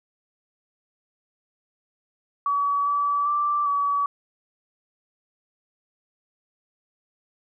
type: tone with pitch steps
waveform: sine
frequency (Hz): 1138 / 1150 / 1172 / 1140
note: C#6 / D6 / D6 / C#6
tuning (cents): +45 / -37 / -4 / +48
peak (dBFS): -20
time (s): 2.46-4.06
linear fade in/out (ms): 2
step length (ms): 400
effects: none